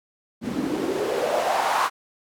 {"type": "noise with band-pass filter sweep", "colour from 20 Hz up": "white", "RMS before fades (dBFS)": -24, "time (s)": [0.41, 1.9], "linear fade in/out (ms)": 50, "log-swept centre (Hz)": [210, 1100], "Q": 4.2, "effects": []}